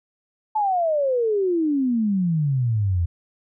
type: exponential sweep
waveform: sine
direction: down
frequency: 880 to 82.41 Hz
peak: -18 dBFS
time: 0.55-3.06 s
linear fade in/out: 10 ms
effects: none